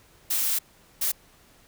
blue noise bursts at uneven times, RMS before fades -25 dBFS, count 2, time 0.3-0.59 / 1.01-1.12 s, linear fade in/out 10 ms, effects pink hiss -57 dBFS RMS until 1.67 s

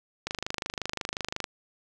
click train, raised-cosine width 0.2 ms, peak -13 dBFS, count 31, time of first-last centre 0.27-1.442 s, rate 25.6 Hz, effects none

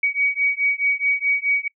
sine beating tone pair, 2257 / 2261.7 Hz, C#7 / C#7, +31 / +34 cents, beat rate 4.7 Hz, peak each -21 dBFS, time 0.03-1.68 s, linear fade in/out 5 ms, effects noise-tail reverb RT60 0.1 s tail -25 dB re dry

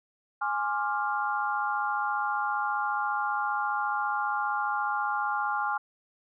sine chord, D half-diminished seventh, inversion second, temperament equal with one note detuned, 830.6 / 1059.9 / 1174.7 / 1396.9 Hz, Ab5 / C6 / D6 / F6, 0 / +22 / 0 / 0 cents, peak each -30 / -34 / -34 / -31 dBFS, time 0.41-5.78 s, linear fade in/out 10 ms, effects none

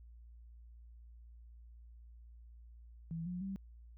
sine tone with pitch steps, 164.81 / 178.69 / 193.74 Hz, E3 / F3 / G3, 0 / +40 / -20 cents, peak -38 dBFS, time 3.11-3.56 s, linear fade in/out 0 ms, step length 150 ms, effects added 58 Hz sine -53 dBFS peak until 3.97 s

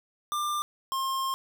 square tone pair in turn, 1192 / 1065.3 Hz, D6 / C6, +25 / +31 cents, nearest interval major second, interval 194 cents, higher first, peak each -28 dBFS, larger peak neither, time 0.32-0.62 / 0.92-1.34 s, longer second, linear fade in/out 0 ms, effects none

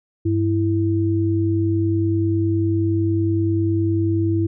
sine tone pair together, 99.62 / 330 Hz, G2 / E4, +28 / +2 cents, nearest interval octave + major sixth, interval 2074 cents, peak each -19 dBFS, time 0.25-4.47 s, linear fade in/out 10 ms, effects none

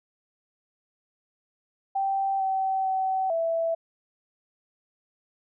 sine tone with pitch steps, 780 / 767 / 761 / 661 Hz, G5 / G5 / F#5 / E5, -9 / -38 / +48 / +5 cents, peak -23 dBFS, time 1.95-3.75 s, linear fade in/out 10 ms, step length 450 ms, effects none

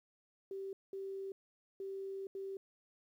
sine tone bursts at uneven times, 388.6 Hz, G4, 15 cents flat, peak -40 dBFS, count 4, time 0.51-0.73 / 0.93-1.32 / 1.8-2.27 / 2.35-2.57 s, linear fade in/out 2 ms, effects 12-bit

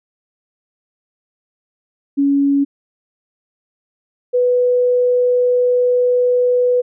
sine tone pair in turn, 280.3 / 494.4 Hz, C#4 / B4, +19 / +2 cents, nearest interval minor seventh, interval 983 cents, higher second, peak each -11 dBFS, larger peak neither, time 2.17-2.65 / 4.33-6.82 s, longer second, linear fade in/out 20 ms, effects none

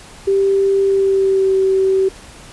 sine tone with pitch glide, 392 to 383 Hz, G4 to G4, 0 to -40 cents, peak -11 dBFS, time 0.27-2.09 s, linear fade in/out 10 ms, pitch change -40 cents, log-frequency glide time 0.84-1.56 s, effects pink hiss -39 dBFS RMS until 2.52 s + resampled to 24000 Hz

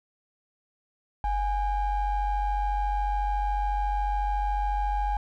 triangle ring-modulated tone, 390 Hz, G4, 9 cents flat, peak -19 dBFS, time 1.24-5.17 s, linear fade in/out 2 ms, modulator 437 Hz, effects none

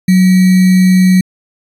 sine tone with sample-and-hold, 185 Hz, F#3, in tune, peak -4 dBFS, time 0.08-1.21 s, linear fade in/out 5 ms, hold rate 2100 Hz, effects resampled to 32000 Hz

